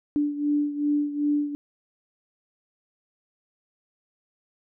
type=beating tone pair; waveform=sine; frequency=292.2 / 294.8 Hz; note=D4 / D4; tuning=-9 / +7 cents; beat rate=2.6 Hz; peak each=-23 / -28 dBFS; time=0.16-1.55 s; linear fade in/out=0 ms; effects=none